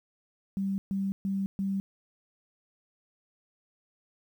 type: tone bursts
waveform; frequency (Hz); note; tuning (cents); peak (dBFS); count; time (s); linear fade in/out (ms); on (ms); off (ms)
sine; 195.1; G3; -8; -27; 4; 0.57-1.8; 0; 210; 130
effects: 10-bit